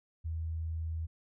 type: tone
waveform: sine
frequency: 81 Hz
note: E2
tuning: 30 cents flat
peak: -33 dBFS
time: 0.24-1.07 s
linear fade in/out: 20 ms
effects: none